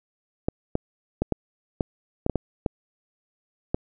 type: clicks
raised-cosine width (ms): 2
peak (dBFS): -9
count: 10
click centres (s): 0.485 / 0.754 / 1.22 / 1.323 / 1.808 / 2.264 / 2.297 / 2.357 / 2.662 / 3.745
effects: none